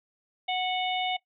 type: harmonic tone with a mistuned harmonic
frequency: 737 Hz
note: F#5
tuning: 7 cents flat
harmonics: 1 / 3 / 4 / 5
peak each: -28 / -33 / -34 / -35 dBFS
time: 0.48-1.17 s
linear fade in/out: 10 ms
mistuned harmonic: 5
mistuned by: -22 cents
effects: noise-tail reverb RT60 0.1 s tail -19 dB re dry